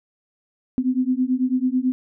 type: beating tone pair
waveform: sine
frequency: 251 / 260.1 Hz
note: B3 / C4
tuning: +28 / -10 cents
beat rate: 9.1 Hz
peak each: -21 dBFS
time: 0.78-1.92 s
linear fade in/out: 0 ms
effects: none